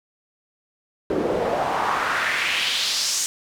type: noise with band-pass filter sweep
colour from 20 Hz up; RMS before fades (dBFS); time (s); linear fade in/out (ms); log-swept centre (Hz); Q
pink; -23; 1.1-3.26; 0; 340 to 7100; 2.4
effects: none